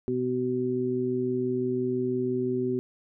harmonic tone, 125.9 Hz, B2, 34 cents sharp, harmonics 1 / 2 / 3, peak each -35 / -29 / -27 dBFS, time 0.08-2.79 s, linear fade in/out 0 ms, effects none

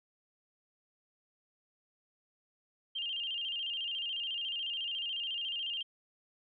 sine tone with vibrato, 2982 Hz, F#7, 13 cents sharp, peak -34 dBFS, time 2.95-5.83 s, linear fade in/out 10 ms, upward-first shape square, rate 14 Hz, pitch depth 95 cents each way, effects none

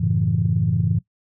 sine chord, F# minor seventh, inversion none, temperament equal, 92.5 / 110 / 138.59 / 164.81 Hz, F#2 / A2 / C#3 / E3, 0 / 0 / 0 / 0 cents, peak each -24 / -21 / -24 / -21 dBFS, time 0-0.99 s, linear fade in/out 10 ms, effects noise-tail reverb RT60 0.1 s tail -18 dB re dry + tanh soft clip ceiling -7 dBFS

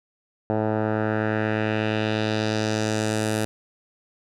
10% pulse tone with low-pass filter sweep, 108.4 Hz, A2, 25 cents flat, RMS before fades -24 dBFS, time 0.5-3.45 s, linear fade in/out 0 ms, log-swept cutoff 860 to 11000 Hz, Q 1.7, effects none

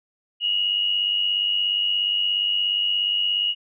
sine tone pair together, 2809 / 2906 Hz, F7 / F#7, +9 / -32 cents, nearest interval minor second, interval 59 cents, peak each -28 / -20 dBFS, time 0.4-3.55 s, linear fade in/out 50 ms, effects none

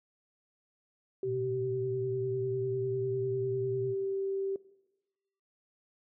sine tone with pitch glide, 384.9 to 389.6 Hz, G4 to G4, -32 to -11 cents, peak -30 dBFS, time 1.23-4.56 s, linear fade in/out 2 ms, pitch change +21 cents, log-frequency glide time 1.55-3.14 s
sine tone with vibrato, 123.47 Hz, B2, in tune, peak -36 dBFS, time 1.24-3.95 s, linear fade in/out 50 ms, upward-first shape sine, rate 10 Hz, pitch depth 110 cents each way
effects noise-tail reverb RT60 1.0 s tail -19 dB re dry

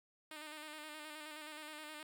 5% pulse tone with vibrato, 305 Hz, D#4, 34 cents flat, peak -36 dBFS, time 0.31-2.03 s, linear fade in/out 2 ms, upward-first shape square, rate 9.5 Hz, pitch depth 33 cents each way, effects none

